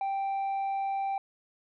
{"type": "tone with tanh clipping", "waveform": "sine", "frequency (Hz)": 784, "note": "G5", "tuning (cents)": 0, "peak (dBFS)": -29, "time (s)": [0.01, 1.18], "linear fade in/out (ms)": 2, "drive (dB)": 3, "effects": []}